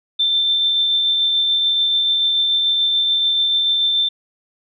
sine tone with tremolo, 3559 Hz, A7, 19 cents sharp, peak -13 dBFS, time 0.19-4.09 s, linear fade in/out 10 ms, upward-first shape triangle, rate 6.9 Hz, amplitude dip 25%, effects none

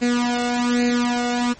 sawtooth tone with flanger, 242.5 Hz, B3, 31 cents flat, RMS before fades -20 dBFS, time 0.01-1.54 s, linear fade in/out 20 ms, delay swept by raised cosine 0.44 to 1.44 ms, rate 1.2 Hz, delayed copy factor +0.85, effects pink hiss -46 dBFS RMS until 1.59 s + MP3 32 kbps

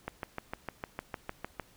click train, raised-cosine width 0.5 ms, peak -20 dBFS, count 11, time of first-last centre 0.08-1.597 s, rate 6.59 Hz, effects pink hiss -61 dBFS RMS until 1.76 s

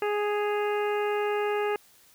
harmonic tone with a mistuned harmonic, 415.3 Hz, G#4, in tune, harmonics 1 / 2 / 3 / 4 / 5 / 6 / 7, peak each -26 / -32 / -36 / -38 / -40 / -42 / -43 dBFS, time 0.02-1.76 s, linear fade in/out 2 ms, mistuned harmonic 7, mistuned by -68 cents, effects white hiss -58 dBFS RMS until 2.14 s

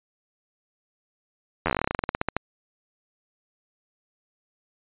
slowing click train, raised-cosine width 0.5 ms, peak -8 dBFS, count 21, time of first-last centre 1.66-2.366 s, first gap 11 ms, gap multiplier 1.11, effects resampled to 8000 Hz

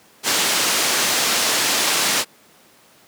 white low-pass noise, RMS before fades -19 dBFS, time 0.23-2.25 s, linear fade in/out 50 ms, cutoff 7100 Hz, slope 12 dB/octave, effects pink hiss -51 dBFS RMS until 3.07 s + high-pass 200 Hz 12 dB/octave

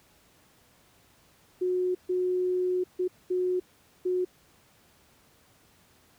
sine tone bursts at uneven times, 364.5 Hz, F#4, 26 cents flat, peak -24 dBFS, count 5, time 1.61-1.95 / 2.09-2.84 / 2.99-3.08 / 3.3-3.6 / 4.05-4.25 s, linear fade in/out 10 ms, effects pink hiss -61 dBFS RMS until 6.18 s + high-pass 60 Hz 12 dB/octave

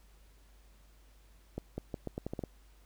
accelerating click train, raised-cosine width 2 ms, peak -23 dBFS, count 9, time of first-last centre 1.58-2.438 s, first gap 200 ms, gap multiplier 0.81, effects added 50 Hz sine -58 dBFS peak until 2.85 s + pink hiss -67 dBFS RMS until 2.85 s

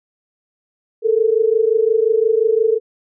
sine tone pair together, 432.8 / 458.5 Hz, A4 / A#4, -29 / -29 cents, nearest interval minor second, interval 100 cents, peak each -15 dBFS, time 1.02-2.8 s, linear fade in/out 50 ms, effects none

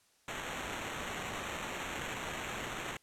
blue noise with sample-and-hold, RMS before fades -40 dBFS, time 0.28-2.97 s, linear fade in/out 2 ms, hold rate 4900 Hz, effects white hiss -69 dBFS RMS until 3.02 s + low-pass 10000 Hz 12 dB/octave

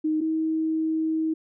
sine tone pair in turn, 311.1 / 318.2 Hz, D#4 / D#4, 0 / +39 cents, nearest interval unison, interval 39 cents, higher second, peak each -21 / -22 dBFS, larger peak first, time 0.04-0.21 / 0.21-1.34 s, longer second, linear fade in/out 10 ms, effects none

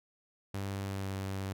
sawtooth tone with pitch glide, 98.3 to 96.72 Hz, G2 to G2, +5 to -23 cents, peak -31 dBFS, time 0.54-1.53 s, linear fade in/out 5 ms, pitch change -28 cents, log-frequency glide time 0.82-1.1 s, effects none

